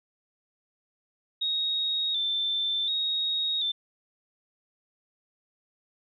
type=tone with vibrato; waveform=sine; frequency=3654 Hz; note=A#7; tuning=35 cents flat; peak=-25 dBFS; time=1.41-3.72 s; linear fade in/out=10 ms; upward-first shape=square; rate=0.68 Hz; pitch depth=50 cents each way; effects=none